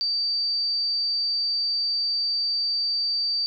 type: tone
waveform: sine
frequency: 4635 Hz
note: D8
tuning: 24 cents flat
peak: -22 dBFS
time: 0.01-3.46 s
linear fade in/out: 0 ms
effects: none